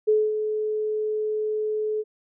sine tone with ADSR envelope, 428.9 Hz, A4, 44 cents flat, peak -15 dBFS, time 0.07-2.04 s, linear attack 18 ms, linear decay 230 ms, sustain -8 dB, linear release 39 ms, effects none

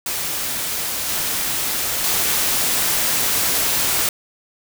white noise with level steps, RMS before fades -24 / -22 / -19 dBFS, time 0.06-4.09 s, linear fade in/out 2 ms, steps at 1.09 / 2.04 s, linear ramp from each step 2 ms, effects none

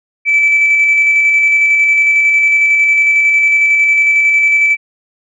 sine tone with tremolo, 2313 Hz, D7, 27 cents flat, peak -5 dBFS, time 0.25-4.77 s, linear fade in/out 50 ms, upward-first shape square, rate 11 Hz, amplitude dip 25%, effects tanh soft clip ceiling -3 dBFS

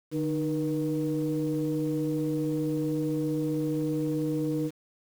sine tone cluster, 150.4 / 306.9 / 478.8 Hz, D3 / D#4 / A#4, +42 / -24 / +46 cents, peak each -31 / -27 / -32 dBFS, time 0.11-4.71 s, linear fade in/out 50 ms, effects tanh soft clip ceiling -19 dBFS + 8-bit

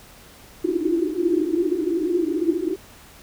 white band-pass noise, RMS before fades -22 dBFS, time 0.64-2.76 s, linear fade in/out 10 ms, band 310 to 360 Hz, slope 96 dB/octave, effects pink hiss -47 dBFS RMS until 3.22 s

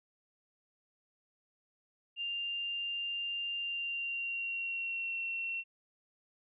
sine tone with pitch glide, 2794 to 2719 Hz, F7 to F7, 0 to -47 cents, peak -34 dBFS, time 2.16-5.64 s, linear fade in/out 50 ms, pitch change -47 cents, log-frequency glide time 3.57-5.16 s, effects none

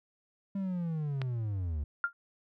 triangle linear sweep, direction down, 199.5 to 69.3 Hz, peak -29 dBFS, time 0.55-1.84 s, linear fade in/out 5 ms
click, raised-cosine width 0.3 ms, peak -21 dBFS, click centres 1.217 s
sine tone with exponential decay, 1396.9 Hz, F6, in tune, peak -22 dBFS, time 2.04-2.13 s, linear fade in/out 1 ms, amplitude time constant 18 ms
effects none

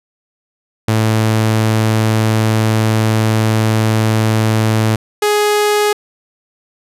sawtooth tone pair in turn, 110 / 417.2 Hz, A2 / G#4, 0 / +8 cents, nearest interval octave + major seventh, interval 2308 cents, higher second, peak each -7 dBFS, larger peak neither, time 0.88-4.96 / 5.22-5.93 s, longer first, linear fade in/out 5 ms, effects resampled to 32000 Hz

